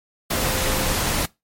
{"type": "tone in noise", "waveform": "sine", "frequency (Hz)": 522, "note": "C5", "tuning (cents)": -4, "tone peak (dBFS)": -30, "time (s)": [0.36, 0.93], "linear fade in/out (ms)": 10, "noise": "pink", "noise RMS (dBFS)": -22, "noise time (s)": [0.3, 1.26], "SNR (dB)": -11, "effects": ["noise-tail reverb RT60 0.2 s tail -21 dB re dry", "MP3 64 kbps"]}